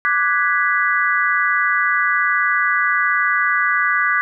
sine chord, G# half-diminished seventh, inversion second, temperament equal, 1174.7 / 1480 / 1661.2 / 1975.5 Hz, D6 / F#6 / G#6 / B6, 0 / 0 / 0 / 0 cents, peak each -20 dBFS, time 0.05-4.21 s, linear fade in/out 0 ms, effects none

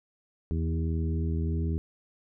harmonic tone with a mistuned harmonic, 81.1 Hz, E2, 28 cents flat, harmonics 1 / 2 / 3 / 4 / 5, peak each -27 / -33 / -37 / -39 / -41 dBFS, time 0.51-1.78 s, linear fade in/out 0 ms, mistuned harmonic 3, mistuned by -17 cents, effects none

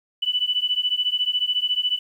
sine beating tone pair, 2971 / 2985 Hz, F#7 / F#7, +6 / +15 cents, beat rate 14 Hz, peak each -23 dBFS, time 0.22-1.99 s, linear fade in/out 10 ms, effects 9-bit

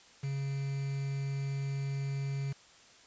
triangle tone with quantisation, 137.9 Hz, C#3, 9 cents flat, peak -30 dBFS, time 0.23-2.53 s, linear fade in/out 10 ms, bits 8, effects white hiss -58 dBFS RMS until 3.06 s + resampled to 16000 Hz

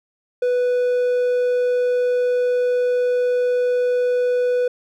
triangle tone, 494.2 Hz, B4, 1 cent sharp, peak -14 dBFS, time 0.42-4.68 s, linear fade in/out 5 ms, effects none

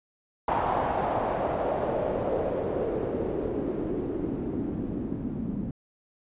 white noise with low-pass filter sweep, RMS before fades -29 dBFS, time 0.48-5.71 s, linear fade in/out 2 ms, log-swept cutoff 890 to 220 Hz, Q 2.8, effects resampled to 8000 Hz

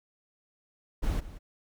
brown noise with echo, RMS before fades -28 dBFS, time 1.02-1.21 s, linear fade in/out 20 ms, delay 180 ms, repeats 1, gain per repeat -15 dB, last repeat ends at 1.39 s, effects none

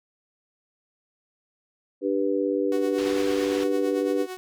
sine chord, G major, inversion second, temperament just, 294 / 392 / 490 Hz, D4 / G4 / B4, +2 / 0 / -14 cents, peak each -26 dBFS, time 2.01-4.27 s, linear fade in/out 50 ms
sawtooth tone with tremolo, 370 Hz, F#4, in tune, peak -28 dBFS, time 2.72-4.37 s, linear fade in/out 0 ms, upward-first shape sine, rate 8.9 Hz, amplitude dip 65%
white low-pass noise, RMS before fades -37 dBFS, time 2.98-3.64 s, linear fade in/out 5 ms, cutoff 3700 Hz, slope 12 dB/octave
effects none

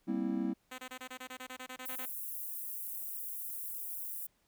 triangle chord, C dominant seventh, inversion second, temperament just, 196.22 / 235.5 / 261.6 / 327 Hz, G3 / Bb3 / C4 / E4, +2 / +18 / 0 / -14 cents, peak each -35 dBFS, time 0.07-0.54 s, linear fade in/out 20 ms
5% pulse tone bursts, 255.8 Hz, C4, 39 cents flat, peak -31 dBFS, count 14, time 0.71-2.058 s, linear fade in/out 10 ms, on 74 ms, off 24 ms
white high-pass noise, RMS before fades -41 dBFS, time 1.85-4.27 s, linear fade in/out 10 ms, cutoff 11000 Hz, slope 24 dB/octave
effects pink hiss -74 dBFS RMS until 4.47 s

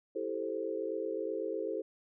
sine chord, A minor seventh, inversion second, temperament equal, 329.6 / 392 / 440 / 523.3 Hz, E4 / G4 / A4 / C5, 0 / 0 / 0 / 0 cents, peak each -40 / -39 / -37 / -39 dBFS, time 0.15-1.82 s, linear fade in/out 10 ms, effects none

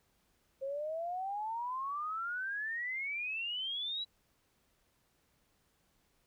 sine exponential sweep, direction up, 530 to 3951 Hz, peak -35 dBFS, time 0.61-4.05 s, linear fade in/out 20 ms, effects pink hiss -74 dBFS RMS until 6.26 s

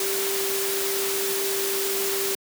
sine tone in noise, 392 Hz, G4, in tune, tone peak -27 dBFS, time 0-2.35 s, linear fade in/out 2 ms, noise white, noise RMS -27 dBFS, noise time 0-2.35 s, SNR -3 dB, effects high-pass 200 Hz 12 dB/octave

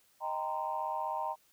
sine chord, C minor seventh, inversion first, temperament equal with one note detuned, 622.3 / 784 / 932.3 / 1027.9 Hz, Eb5 / G5 / Bb5 / C6, 0 / 0 / 0 / -31 cents, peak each -40 / -38 / -35 / -40 dBFS, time 0.2-1.36 s, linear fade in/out 50 ms, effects tanh soft clip ceiling -22 dBFS + white hiss -68 dBFS RMS until 1.52 s

